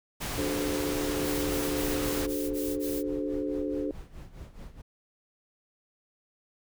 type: noise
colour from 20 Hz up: pink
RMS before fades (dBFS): -34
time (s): 0.2-2.27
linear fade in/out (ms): 20
type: chord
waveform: sine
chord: D dominant seventh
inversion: none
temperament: equal with one note detuned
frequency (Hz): 293.7 / 370 / 431.2 / 523.3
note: D4 / F#4 / A4 / C5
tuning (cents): 0 / 0 / -35 / 0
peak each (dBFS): -31 / -37 / -35 / -36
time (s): 0.38-3.91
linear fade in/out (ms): 2
type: noise bursts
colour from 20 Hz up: blue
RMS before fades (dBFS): -39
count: 7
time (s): 1.22-3.032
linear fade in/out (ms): 50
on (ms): 240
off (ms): 22
type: noise with tremolo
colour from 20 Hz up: brown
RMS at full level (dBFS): -41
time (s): 1.81-4.82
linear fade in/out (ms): 10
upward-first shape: sine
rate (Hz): 4.7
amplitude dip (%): 75
effects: none